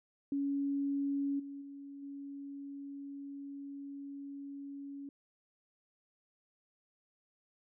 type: tone with level steps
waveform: sine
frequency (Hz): 280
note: C#4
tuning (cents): +18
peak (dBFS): -31 / -42 / -45 / -42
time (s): 0.32-5.09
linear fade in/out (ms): 2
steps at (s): 1.39 / 1.61 / 2.02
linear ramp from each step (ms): 10
effects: none